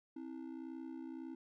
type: ring-modulated tone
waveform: triangle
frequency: 293.7 Hz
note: D4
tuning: in tune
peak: -39 dBFS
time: 0.16-1.35 s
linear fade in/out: 5 ms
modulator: 30.9 Hz
effects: none